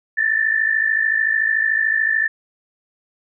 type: tone pair together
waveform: sine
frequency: 1757.4 / 1811 Hz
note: A6 / A6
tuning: -3 / +49 cents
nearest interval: minor second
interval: 52 cents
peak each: -17 / -20 dBFS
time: 0.17-2.28 s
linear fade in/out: 10 ms
effects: none